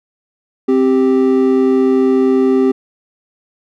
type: tone pair together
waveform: triangle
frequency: 261.8 / 392 Hz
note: C4 / G4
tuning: +1 / 0 cents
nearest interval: perfect fifth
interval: 699 cents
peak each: -10 dBFS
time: 0.68-2.72 s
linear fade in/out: 10 ms
effects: none